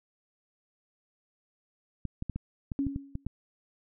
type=clicks; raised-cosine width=5 ms; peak=-21 dBFS; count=9; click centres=2.053 / 2.224 / 2.297 / 2.36 / 2.718 / 2.867 / 2.961 / 3.154 / 3.266 s
type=tone with exponential decay; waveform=sine; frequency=277.2 Hz; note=C#4; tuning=in tune; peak=-24 dBFS; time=2.79-3.25 s; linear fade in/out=0 ms; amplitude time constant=99 ms
effects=none